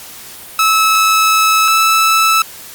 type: tone pair in turn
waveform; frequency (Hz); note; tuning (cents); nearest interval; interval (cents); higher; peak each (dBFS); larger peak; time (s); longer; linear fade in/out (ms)
sawtooth; 1300 / 1312.1; E6 / E6; -24 / -8; unison; 16; second; -5; neither; 0.59-1.68 / 1.68-2.42; first; 2
effects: white hiss -33 dBFS RMS until 2.74 s + Opus 48 kbps